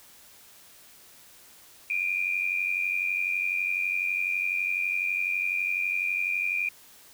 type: tone pair together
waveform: sine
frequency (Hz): 2372 / 2464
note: D7 / D#7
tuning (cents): +17 / -17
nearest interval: minor second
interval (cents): 66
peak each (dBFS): -28 / -28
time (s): 1.9-6.69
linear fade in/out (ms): 2
effects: white hiss -53 dBFS RMS until 7.13 s